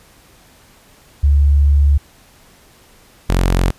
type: tone pair in turn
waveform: sine / sawtooth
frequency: 71.4 / 44.69 Hz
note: D2 / F1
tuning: -48 / +41 cents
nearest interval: minor sixth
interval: 811 cents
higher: first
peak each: -8 dBFS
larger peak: neither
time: 1.23-1.98 / 3.29-3.71 s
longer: first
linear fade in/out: 10 ms
effects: pink hiss -48 dBFS RMS until 3.78 s + resampled to 32000 Hz